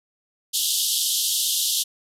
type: band-pass noise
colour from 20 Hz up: pink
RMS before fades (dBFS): -23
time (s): 0.53-1.84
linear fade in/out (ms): 20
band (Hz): 3000 to 14000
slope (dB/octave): 96
effects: none